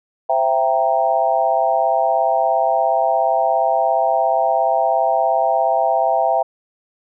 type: chord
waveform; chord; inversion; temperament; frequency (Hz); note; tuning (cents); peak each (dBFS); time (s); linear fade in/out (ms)
sine; C dominant seventh; none; equal with one note detuned; 523.3 / 666.9 / 784 / 932.3; C5 / E5 / G5 / Bb5; 0 / +20 / 0 / 0; -23 / -17 / -18 / -23; 0.29-6.43; 10
effects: none